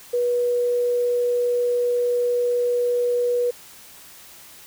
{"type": "tone", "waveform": "sine", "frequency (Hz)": 486.1, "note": "B4", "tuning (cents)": -28, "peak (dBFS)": -18, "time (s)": [0.13, 3.51], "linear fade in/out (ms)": 10, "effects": ["white hiss -45 dBFS RMS until 4.66 s"]}